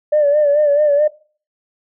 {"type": "tone with vibrato", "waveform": "sine", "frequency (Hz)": 587.3, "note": "D5", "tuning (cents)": 0, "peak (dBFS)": -9, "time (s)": [0.12, 1.08], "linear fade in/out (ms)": 10, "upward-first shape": "sine", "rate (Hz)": 4.6, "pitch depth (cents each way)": 59, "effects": ["noise-tail reverb RT60 0.4 s tail -19 dB re dry", "tanh soft clip ceiling -6 dBFS"]}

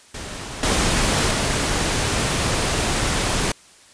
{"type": "noise with level steps", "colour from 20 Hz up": "pink", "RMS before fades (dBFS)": [-32, -19, -21], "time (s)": [0.14, 3.52], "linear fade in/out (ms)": 5, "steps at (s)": [0.63, 1.31], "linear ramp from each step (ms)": 2, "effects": ["white hiss -49 dBFS RMS until 3.93 s", "resampled to 22050 Hz"]}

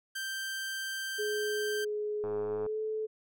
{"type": "tone", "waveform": "sawtooth", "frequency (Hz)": 1568, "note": "G6", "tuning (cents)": 0, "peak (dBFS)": -31, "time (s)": [0.15, 1.85], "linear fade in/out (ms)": 10}
{"type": "tone with pitch glide", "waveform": "sine", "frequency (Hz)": [420.4, 434.5], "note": ["G#4", "A4"], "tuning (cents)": [21, -22], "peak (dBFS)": -31, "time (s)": [1.18, 3.07], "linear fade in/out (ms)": 20, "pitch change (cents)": 57, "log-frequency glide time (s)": [2.39, 2.81]}
{"type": "click train", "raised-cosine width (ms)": 1, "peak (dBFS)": -29, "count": 45, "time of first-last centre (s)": [2.24, 2.663], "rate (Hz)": 104}
{"effects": []}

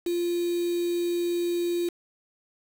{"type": "tone with quantisation", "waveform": "sine", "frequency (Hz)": 346.9, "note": "F4", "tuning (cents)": -12, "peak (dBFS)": -24, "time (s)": [0.06, 1.89], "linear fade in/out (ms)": 5, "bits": 6, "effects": []}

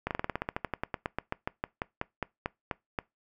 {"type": "slowing click train", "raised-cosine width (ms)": 0.5, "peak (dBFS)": -15, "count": 25, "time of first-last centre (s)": [0.07, 2.988], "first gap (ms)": 38, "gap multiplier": 1.09, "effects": ["noise-tail reverb RT60 0.2 s tail -23 dB re dry"]}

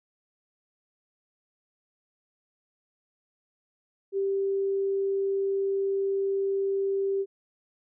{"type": "tone", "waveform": "sine", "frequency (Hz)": 392, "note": "G4", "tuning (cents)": 0, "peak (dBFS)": -24, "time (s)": [4.12, 7.26], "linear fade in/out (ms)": 50, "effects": []}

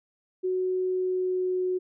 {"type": "tone with pitch glide", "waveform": "sine", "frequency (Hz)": [369.9, 367.1], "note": ["F#4", "F#4"], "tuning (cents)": [0, -14], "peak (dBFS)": -24, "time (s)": [0.43, 1.79], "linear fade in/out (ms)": 20, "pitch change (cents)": -14, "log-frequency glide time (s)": [0.87, 1.63], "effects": []}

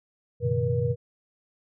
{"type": "tone cluster", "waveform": "sine", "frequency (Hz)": [94.1, 120.1, 135.9, 153.2, 479.9], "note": ["F#2", "B2", "C#3", "D#3", "B4"], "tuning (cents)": [30, -48, -34, -27, -50], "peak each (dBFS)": [-31, -26, -32, -33, -27], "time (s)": [0.4, 0.96], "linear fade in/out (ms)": 50, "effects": []}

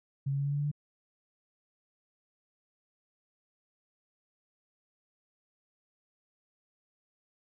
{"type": "tone with pitch steps", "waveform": "sine", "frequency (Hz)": [137.6, 139.12, 140.65, 142.21, 143.78, 145.36, 146.97], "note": ["C#3", "C#3", "C#3", "C#3", "D3", "D3", "D3"], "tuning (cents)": [-12, 7, 26, 45, -36, -17, 2], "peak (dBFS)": -28, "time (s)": [0.26, 0.715], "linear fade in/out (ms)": 10, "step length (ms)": 65, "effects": []}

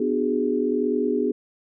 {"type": "chord", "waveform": "sine", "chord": "G# half-diminished seventh", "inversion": "first", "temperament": "just", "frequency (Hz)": [249.2, 299, 373.8, 415.3], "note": ["B3", "D4", "F#4", "G#4"], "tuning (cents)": [16, 31, 18, 0], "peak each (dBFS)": [-25, -27, -27, -24], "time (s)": [0, 1.32], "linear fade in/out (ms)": 5, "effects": []}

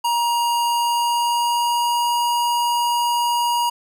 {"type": "tone with pitch glide", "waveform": "square", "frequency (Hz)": [946, 953.7], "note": ["A#5", "A#5"], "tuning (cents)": [25, 39], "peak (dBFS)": -18, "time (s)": [0.04, 3.7], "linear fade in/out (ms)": 10, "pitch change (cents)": 14, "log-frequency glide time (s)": [0.67, 2.14], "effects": []}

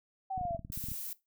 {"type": "exponential sweep", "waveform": "sine", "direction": "down", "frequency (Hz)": [779, 659.3], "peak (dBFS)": -33, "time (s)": [0.3, 0.57], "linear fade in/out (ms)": 10}
{"type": "clicks", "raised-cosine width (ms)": 5, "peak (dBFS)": -30, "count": 12, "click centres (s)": [0.378, 0.412, 0.453, 0.509, 0.548, 0.593, 0.649, 0.701, 0.775, 0.84, 0.886, 0.917]}
{"type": "noise", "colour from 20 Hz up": "violet", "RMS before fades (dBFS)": -40, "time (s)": [0.72, 1.13], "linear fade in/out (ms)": 2}
{"effects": ["noise-tail reverb RT60 0.2 s tail -18 dB re dry"]}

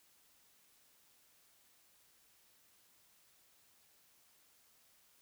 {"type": "silence", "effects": ["white hiss -69 dBFS RMS until 5.21 s"]}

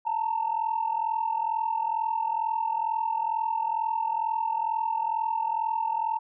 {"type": "tone pair together", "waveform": "sine", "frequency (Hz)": [880, 922.2], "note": ["A5", "A#5"], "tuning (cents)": [0, -19], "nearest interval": "minor second", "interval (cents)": 81, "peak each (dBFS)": -27, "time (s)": [0.05, 6.19], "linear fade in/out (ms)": 20, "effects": ["tanh soft clip ceiling -18 dBFS"]}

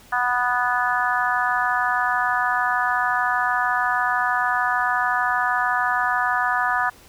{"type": "harmonic tone", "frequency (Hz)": 246.5, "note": "B3", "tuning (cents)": -3, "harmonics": [3, 4, 5, 6, 7], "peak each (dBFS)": [-25, -25, -25, -25, -25], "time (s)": [0.12, 6.9], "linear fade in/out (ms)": 10, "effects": ["pink hiss -49 dBFS RMS until 7.08 s"]}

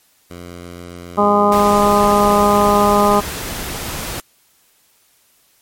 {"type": "tone", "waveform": "10% pulse", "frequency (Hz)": 87.4, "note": "F2", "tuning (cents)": 2, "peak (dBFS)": -23, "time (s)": [0.3, 2.81], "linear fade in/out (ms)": 10}
{"type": "harmonic tone", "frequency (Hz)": 205.1, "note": "G#3", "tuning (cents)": -21, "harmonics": [1, 2, 3, 4, 5, 6], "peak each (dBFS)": [-17, -17, -17, -17, -17, -17], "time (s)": [1.17, 3.21], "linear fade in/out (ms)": 20}
{"type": "noise", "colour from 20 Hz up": "pink", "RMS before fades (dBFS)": -25, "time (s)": [1.52, 4.2], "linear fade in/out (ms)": 0}
{"effects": ["white hiss -56 dBFS RMS until 5.61 s", "MP3 64 kbps"]}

